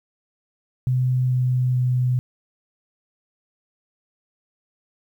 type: tone with pitch steps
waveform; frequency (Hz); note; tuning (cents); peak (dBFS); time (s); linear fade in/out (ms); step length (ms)
sine; 127.3 / 126.49 / 125.69; C3 / B2 / B2; -47 / +42 / +31; -17; 0.87-2.19; 0; 440
effects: 9-bit